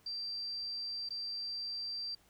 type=tone with dropouts; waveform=sine; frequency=4699 Hz; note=D8; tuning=in tune; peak=-37 dBFS; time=0.06-2.15 s; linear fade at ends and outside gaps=5 ms; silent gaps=1.09-1.105 s; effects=pink hiss -67 dBFS RMS until 2.29 s